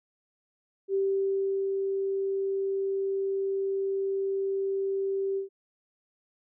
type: tone with ADSR envelope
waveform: sine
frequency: 390 Hz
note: G4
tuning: 9 cents flat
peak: -23 dBFS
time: 0.88-5.49 s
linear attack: 63 ms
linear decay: 740 ms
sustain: -3 dB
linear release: 120 ms
effects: none

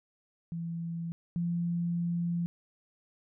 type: tone pair in turn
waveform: sine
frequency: 167.7 / 171.72 Hz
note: E3 / F3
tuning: +30 / -29 cents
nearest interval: unison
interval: 41 cents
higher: second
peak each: -33 / -28 dBFS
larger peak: second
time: 0.52-1.12 / 1.36-2.46 s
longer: second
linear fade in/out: 0 ms
effects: none

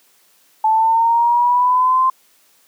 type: linear sweep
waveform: sine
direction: up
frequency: 870 to 1046.5 Hz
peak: -11 dBFS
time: 0.64-2.1 s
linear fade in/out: 5 ms
effects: white hiss -55 dBFS RMS until 2.67 s + high-pass 200 Hz 12 dB/octave

